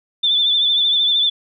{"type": "tone with vibrato", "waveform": "sine", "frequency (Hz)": 3520, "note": "A7", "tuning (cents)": 0, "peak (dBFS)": -13, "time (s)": [0.23, 1.3], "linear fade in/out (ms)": 10, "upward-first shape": "sine", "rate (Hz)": 13, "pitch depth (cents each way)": 42, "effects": []}